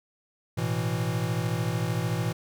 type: chord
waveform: square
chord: A suspended second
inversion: none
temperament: equal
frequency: 110 / 123.47 / 164.81 Hz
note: A2 / B2 / E3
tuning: 0 / 0 / 0 cents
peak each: -31 dBFS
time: 0.57-2.33 s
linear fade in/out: 10 ms
effects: none